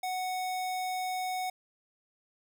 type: tone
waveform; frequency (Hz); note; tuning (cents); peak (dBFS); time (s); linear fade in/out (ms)
square; 740; F#5; 0; -32; 0.03-1.5; 5
effects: none